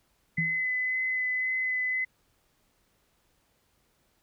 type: tone with vibrato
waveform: sine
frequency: 2023 Hz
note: B6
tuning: 41 cents sharp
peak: -26 dBFS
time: 0.37-2.05 s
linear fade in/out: 10 ms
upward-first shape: sine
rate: 1.9 Hz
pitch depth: 11 cents each way
type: tone with exponential decay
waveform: sine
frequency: 164.3 Hz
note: E3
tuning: 5 cents flat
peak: -25 dBFS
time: 0.38-0.65 s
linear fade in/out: 5 ms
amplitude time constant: 57 ms
effects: pink hiss -70 dBFS RMS until 4.22 s